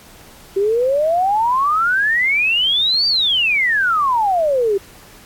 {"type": "exponential two-way sweep", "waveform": "sine", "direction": "up then down", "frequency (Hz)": [381.9, 4699, 381.9], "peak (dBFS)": -13, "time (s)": [0.56, 4.78], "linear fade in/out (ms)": 10, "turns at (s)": 3.07, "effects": ["pink hiss -43 dBFS RMS until 5.25 s", "AAC 64 kbps"]}